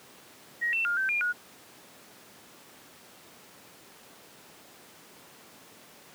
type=tone with pitch steps; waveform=sine; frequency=1891 / 2687 / 1411 / 1550 / 2411 / 1449 Hz; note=A#6 / E7 / F6 / G6 / D7 / F#6; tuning=+24 / +33 / +17 / -20 / +45 / -37 cents; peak=-25 dBFS; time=0.61-1.33 s; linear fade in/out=20 ms; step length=120 ms; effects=pink hiss -52 dBFS RMS until 6.14 s + high-pass 200 Hz 12 dB/octave